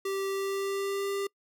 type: tone with pitch glide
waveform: square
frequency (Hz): 390.1 to 397.1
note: G4 to G4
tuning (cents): -8 to +22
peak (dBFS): -30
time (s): 0.05-1.27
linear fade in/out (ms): 5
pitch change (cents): +30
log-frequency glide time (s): 0.28-1.09
effects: noise-tail reverb RT60 0.1 s tail -25 dB re dry